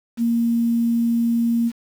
sine tone, 233.1 Hz, A#3, in tune, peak -16 dBFS, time 0.17-1.72 s, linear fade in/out 50 ms, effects 7-bit

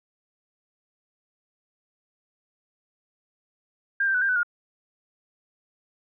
sine tone with pitch steps, 1601 / 1568 / 1489 / 1591 / 1500 / 1422 Hz, G6 / G6 / F#6 / G6 / F#6 / F6, +36 / 0 / +11 / +25 / +23 / +31 cents, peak -20 dBFS, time 4-4.432 s, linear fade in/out 5 ms, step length 72 ms, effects none

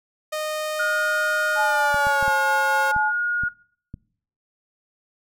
sawtooth tone with pitch glide, 616 to 539.4 Hz, D#5 to C#5, -17 to -47 cents, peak -21 dBFS, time 0.32-2.92 s, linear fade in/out 10 ms, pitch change -230 cents, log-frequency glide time 1.6-2.32 s
sine tone, 1436 Hz, F6, 48 cents sharp, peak -20 dBFS, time 0.79-3.49 s, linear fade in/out 10 ms
sine tone with tremolo, 855 Hz, A5, 50 cents flat, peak -20 dBFS, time 1.55-3.13 s, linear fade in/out 50 ms, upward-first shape sine, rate 4.3 Hz, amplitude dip 25%
clicks, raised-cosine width 5 ms, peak -22 dBFS, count 7, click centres 1.944 / 2.069 / 2.227 / 2.28 / 2.964 / 3.436 / 3.941 s
effects noise-tail reverb RT60 0.6 s tail -23 dB re dry

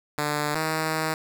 5% pulse tone pair in turn, 148.5 / 158.08 Hz, D3 / D#3, +20 / +28 cents, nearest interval minor second, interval 108 cents, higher second, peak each -13 dBFS, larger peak neither, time 0.18-0.55 / 0.55-1.14 s, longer second, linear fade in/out 2 ms, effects none

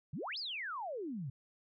sine exponential two-way sweep, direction up then down, 121.7 to 5300 to 121.7 Hz, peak -38 dBFS, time 0.13-1.3 s, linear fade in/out 5 ms, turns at 0.38 s, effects none

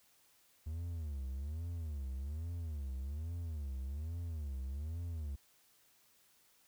triangle tone with vibrato, 75 Hz, D2, 37 cents sharp, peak -36 dBFS, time 0.66-5.36 s, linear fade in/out 10 ms, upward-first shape sine, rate 1.2 Hz, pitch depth 240 cents each way, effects white hiss -69 dBFS RMS until 6.67 s

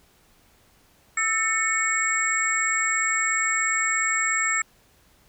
sine tone cluster, 1310 / 1793 / 2213 / 7630 Hz, E6 / A6 / C#7 / A#8, -11 / +32 / -3 / +39 cents, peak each -28 / -27 / -25 / -26 dBFS, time 1.17-4.62 s, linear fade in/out 5 ms, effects pink hiss -59 dBFS RMS until 5.28 s

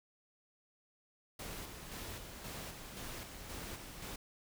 pink noise with tremolo, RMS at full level -45 dBFS, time 1.39-4.16 s, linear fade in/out 5 ms, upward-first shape square, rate 1.9 Hz, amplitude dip 40%, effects none

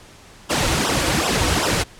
pink noise with flanger, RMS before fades -19 dBFS, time 0.49-1.84 s, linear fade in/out 20 ms, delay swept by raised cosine 0.44 to 5.04 ms, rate 2.6 Hz, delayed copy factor -1, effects pink hiss -45 dBFS RMS until 1.99 s + low-pass 9000 Hz 12 dB/octave

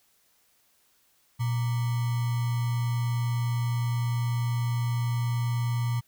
sine tone with sample-and-hold, 119.6 Hz, A#2, 45 cents sharp, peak -24 dBFS, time 1.39-6.01 s, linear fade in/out 20 ms, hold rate 1050 Hz, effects white hiss -66 dBFS RMS until 6.07 s

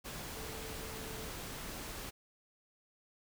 sine tone in noise, 442.4 Hz, A4, 9 cents sharp, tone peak -50 dBFS, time 0.35-1.31 s, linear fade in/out 20 ms, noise pink, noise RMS -44 dBFS, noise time 0.04-2.11 s, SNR -9 dB, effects none

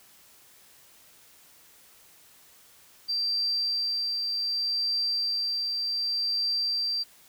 sine tone with tremolo, 4699 Hz, D8, in tune, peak -24 dBFS, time 3.08-7.04 s, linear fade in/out 20 ms, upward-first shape triangle, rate 0.66 Hz, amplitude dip 30%, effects white hiss -56 dBFS RMS until 7.28 s

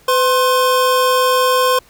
square tone pair together, 504.3 / 1059 Hz, B4 / C6, +36 / +21 cents, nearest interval octave + minor second, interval 1285 cents, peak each -15 dBFS, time 0.08-1.79 s, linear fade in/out 5 ms, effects pink hiss -49 dBFS RMS until 1.89 s

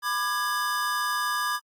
square chord, G# diminished, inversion first, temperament just, 996.7 / 1196.1 / 1661.2 Hz, B5 / D6 / G#6, +16 / +31 / 0 cents, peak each -33 / -29 / -30 dBFS, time 0.02-1.6 s, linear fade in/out 50 ms, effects AAC 64 kbps

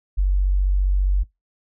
sine tone, 47.42 Hz, F#1, 43 cents sharp, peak -15 dBFS, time 0.17-1.24 s, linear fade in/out 20 ms, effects noise-tail reverb RT60 0.2 s tail -24 dB re dry

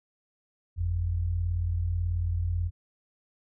sine tone pair together, 49 / 87.31 Hz, G1 / F2, 0 / 0 cents, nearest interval minor seventh, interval 1000 cents, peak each -32 / -26 dBFS, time 0.76-2.71 s, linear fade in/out 50 ms, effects none

